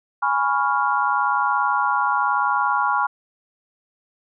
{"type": "chord", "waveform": "sine", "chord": "C# dominant seventh", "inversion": "second", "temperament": "equal", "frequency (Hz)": [830.6, 987.8, 1108.7, 1396.9], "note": ["G#5", "B5", "C#6", "E#6"], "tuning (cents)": [0, 0, 0, 0], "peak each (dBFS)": -23, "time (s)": [0.22, 3.07], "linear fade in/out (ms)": 10, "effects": []}